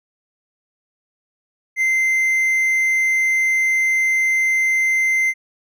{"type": "tone", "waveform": "triangle", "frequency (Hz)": 2078, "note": "C7", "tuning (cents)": -12, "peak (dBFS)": -13, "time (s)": [1.76, 5.34], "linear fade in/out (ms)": 50, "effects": []}